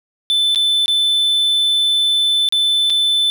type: tone with dropouts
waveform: triangle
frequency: 3520 Hz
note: A7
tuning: in tune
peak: -11 dBFS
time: 0.3-3.3 s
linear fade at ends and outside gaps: 0 ms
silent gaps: 0.548-0.558 / 0.859-0.881 / 2.488-2.524 / 2.899-2.903 s
effects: none